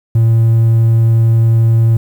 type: tone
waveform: triangle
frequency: 113.9 Hz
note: A#2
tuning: 40 cents flat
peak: -4 dBFS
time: 0.15-1.97 s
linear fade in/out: 5 ms
effects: tanh soft clip ceiling 0 dBFS + 7-bit